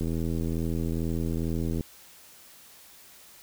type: click train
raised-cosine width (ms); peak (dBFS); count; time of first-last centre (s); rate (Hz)
3; -18; 149; 0.01-1.808; 82.3
effects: white hiss -52 dBFS RMS until 3.42 s